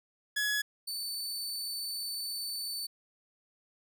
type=tone pair in turn; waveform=sawtooth; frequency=1688 / 4517 Hz; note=G#6 / C#8; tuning=+28 / +32 cents; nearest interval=octave + perfect fourth; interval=1704 cents; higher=second; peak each=-25 / -32 dBFS; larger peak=first; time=0.36-0.62 / 0.87-2.87 s; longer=second; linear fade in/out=10 ms; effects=none